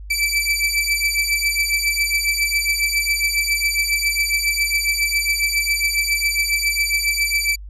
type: beating tone pair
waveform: sawtooth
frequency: 2316 / 2323.3 Hz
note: D7 / D7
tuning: -25 / -19 cents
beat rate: 7.3 Hz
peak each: -17 dBFS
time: 0.1-7.56 s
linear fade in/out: 10 ms
effects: added 50 Hz sine -32 dBFS peak until 7.69 s + resampled to 32000 Hz